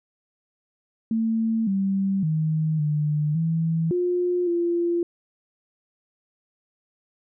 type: tone with pitch steps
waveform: sine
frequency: 224.4 / 194.4 / 156.9 / 150.1 / 163.2 / 356.2 / 344 Hz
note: A3 / G3 / D#3 / D3 / E3 / F4 / F4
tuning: +34 / -14 / +15 / +38 / -17 / +34 / -26 cents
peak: -20 dBFS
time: 1.11-5.03 s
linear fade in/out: 2 ms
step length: 560 ms
effects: none